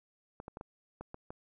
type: clicks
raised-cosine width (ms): 1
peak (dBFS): -29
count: 7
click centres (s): 0.401 / 0.481 / 0.571 / 0.611 / 1.01 / 1.144 / 1.305
effects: none